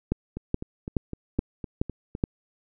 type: two click trains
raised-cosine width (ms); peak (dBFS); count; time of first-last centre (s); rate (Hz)
3; -20 / -10; 8 / 6; 0.37-2.151 / 0.12-2.239; 3.93 / 2.36
effects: none